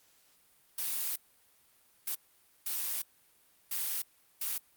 blue noise bursts at uneven times, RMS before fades -34 dBFS, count 5, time 0.78-1.16 / 2.07-2.15 / 2.66-3.02 / 3.71-4.02 / 4.41-4.58 s, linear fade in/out 5 ms, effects white hiss -66 dBFS RMS until 4.76 s + Opus 48 kbps

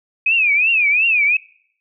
sine tone with vibrato, 2493 Hz, D#7, 3 cents sharp, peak -12 dBFS, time 0.26-1.37 s, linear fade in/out 5 ms, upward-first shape triangle, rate 2.8 Hz, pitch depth 200 cents each way, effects noise-tail reverb RT60 0.7 s tail -25 dB re dry

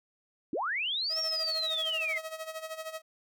sine linear two-way sweep, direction up then down, 240.6 to 5588 to 2021 Hz, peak -29 dBFS, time 0.53-2.18 s, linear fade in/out 2 ms, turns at 1.2 s
sawtooth tone with tremolo, 638 Hz, D#5, 43 cents sharp, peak -31 dBFS, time 1.09-3.02 s, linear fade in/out 50 ms, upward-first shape sine, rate 13 Hz, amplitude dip 75%
effects none

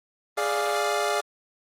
25% pulse chord, D diminished, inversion second, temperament equal, 415.3 / 587.3 / 698.5 Hz, Ab4 / D5 / F5, 0 / 0 / 0 cents, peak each -24 dBFS, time 0.37-1.21 s, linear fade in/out 10 ms, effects low-pass 12000 Hz 12 dB/octave + Opus 24 kbps

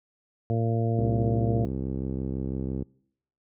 harmonic tone, 114.5 Hz, A#2, 31 cents flat, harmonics 1 / 2 / 3 / 4 / 5 / 6, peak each -24 / -31 / -34 / -32 / -38 / -35 dBFS, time 0.5-1.65 s, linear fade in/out 0 ms
click train, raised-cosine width 3 ms, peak -18 dBFS, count 122, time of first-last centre 0.99-2.823 s, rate 66 Hz
effects noise-tail reverb RT60 0.7 s tail -26 dB re dry + high-pass 60 Hz 12 dB/octave

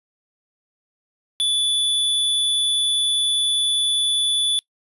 square tone, 3465 Hz, A7, 27 cents flat, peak -18 dBFS, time 1.4-4.59 s, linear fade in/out 0 ms, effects noise-tail reverb RT60 0.1 s tail -24 dB re dry + resampled to 32000 Hz

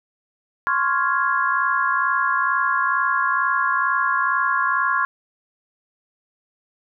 sine chord, Db major seventh, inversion third, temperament equal, 1046.5 / 1108.7 / 1396.9 / 1661.2 Hz, C6 / Db6 / F6 / Ab6, 0 / 0 / 0 / 0 cents, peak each -23 dBFS, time 0.67-5.05 s, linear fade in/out 0 ms, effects none

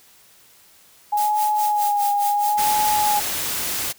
sine tone with vibrato, 830.6 Hz, G#5, in tune, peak -17 dBFS, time 1.12-3.2 s, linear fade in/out 10 ms, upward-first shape sine, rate 0.73 Hz, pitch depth 30 cents each way
blue noise with tremolo, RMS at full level -28 dBFS, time 1.17-3.21 s, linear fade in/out 2 ms, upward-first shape sine, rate 4.8 Hz, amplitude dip 85%
white noise, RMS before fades -25 dBFS, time 2.57-3.93 s, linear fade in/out 20 ms
effects white hiss -52 dBFS RMS until 3.98 s

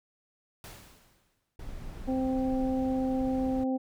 pink noise with exponential decay, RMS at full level -44 dBFS, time 0.64-1.56 s, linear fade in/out 1 ms, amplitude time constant 200 ms
brown noise, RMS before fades -40 dBFS, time 1.59-3.64 s, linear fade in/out 5 ms
harmonic tone, 260.9 Hz, C4, 5 cents flat, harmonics 1 / 2 / 3, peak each -27 / -34 / -38 dBFS, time 2.07-3.78 s, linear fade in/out 20 ms
effects none

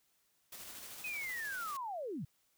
white noise with tremolo, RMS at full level -48 dBFS, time 0.52-1.77 s, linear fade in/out 5 ms, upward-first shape square, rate 13 Hz, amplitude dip 25%
sine linear sweep, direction down, 2552 to 111.8 Hz, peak -38 dBFS, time 1.04-2.25 s, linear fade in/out 5 ms
effects white hiss -75 dBFS RMS until 2.57 s

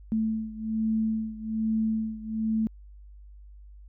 sine beating tone pair, 220 / 221.2 Hz, A3 / A3, 0 / +9 cents, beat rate 1.2 Hz, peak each -27 / -30 dBFS, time 0.12-2.67 s, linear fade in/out 0 ms, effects added 50 Hz sine -45 dBFS peak until 3.88 s

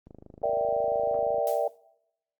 click train, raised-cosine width 2 ms, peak -33 dBFS, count 35, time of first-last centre 0.07-1.383 s, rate 25.9 Hz
sine chord, E half-diminished seventh, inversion second, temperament equal, 466.2 / 587.3 / 659.3 / 784 Hz, Bb4 / D5 / E5 / G5, 0 / 0 / 0 / 0 cents, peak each -31 / -27 / -28 / -31 dBFS, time 0.43-1.68 s, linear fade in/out 5 ms
blue noise with exponential decay, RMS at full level -38 dBFS, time 1.47-1.77 s, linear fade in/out 1 ms, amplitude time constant 65 ms
effects noise-tail reverb RT60 0.8 s tail -22 dB re dry + Opus 24 kbps

